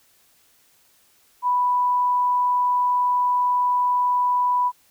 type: tone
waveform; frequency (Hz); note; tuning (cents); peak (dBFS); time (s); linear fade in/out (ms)
sine; 987.8; B5; 0; -17; 1.42-4.72; 50
effects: white hiss -59 dBFS RMS until 4.9 s